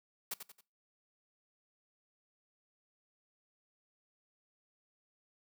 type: noise with echo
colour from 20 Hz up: white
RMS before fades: -38 dBFS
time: 0.31-0.34 s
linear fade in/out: 5 ms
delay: 90 ms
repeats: 3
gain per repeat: -8 dB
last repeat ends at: 0.61 s
effects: noise-tail reverb RT60 0.3 s tail -21 dB re dry + high-pass 150 Hz 12 dB/octave